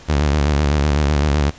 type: tone with vibrato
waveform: sawtooth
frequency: 73.1 Hz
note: D2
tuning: 7 cents flat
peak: -10 dBFS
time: 0.08-1.51 s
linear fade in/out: 20 ms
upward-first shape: square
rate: 7.9 Hz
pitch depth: 71 cents each way
effects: pink hiss -42 dBFS RMS until 1.58 s + resampled to 16000 Hz